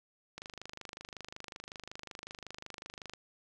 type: click train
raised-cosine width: 0.2 ms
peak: -26 dBFS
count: 71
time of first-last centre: 0.38-3.136 s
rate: 25.4 Hz
effects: none